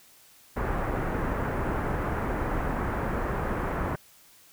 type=low-pass noise; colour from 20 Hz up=pink; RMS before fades=-29 dBFS; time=0.56-3.96 s; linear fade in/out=10 ms; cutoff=1700 Hz; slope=24 dB/octave; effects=white hiss -56 dBFS RMS until 4.52 s